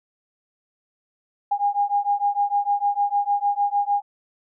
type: beating tone pair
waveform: sine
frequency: 810 / 816.6 Hz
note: G#5 / G#5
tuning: -43 / -29 cents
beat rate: 6.6 Hz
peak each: -22 dBFS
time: 1.51-4.02 s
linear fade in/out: 10 ms
effects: none